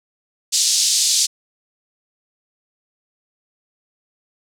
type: band-pass noise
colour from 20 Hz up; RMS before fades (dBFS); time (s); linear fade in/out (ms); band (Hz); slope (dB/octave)
pink; -17; 0.52-1.27; 20; 4300 to 8200; 24
effects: none